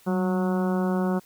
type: harmonic tone with a mistuned harmonic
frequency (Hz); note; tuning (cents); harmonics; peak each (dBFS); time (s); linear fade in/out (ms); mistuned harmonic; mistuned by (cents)
183.4; F#3; -15; 1 / 2 / 3 / 4 / 5 / 6 / 7 / 8; -23 / -29 / -33 / -35 / -37 / -39 / -40 / -41; 0.06-1.2; 20; 1; +42
effects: white hiss -56 dBFS RMS until 1.25 s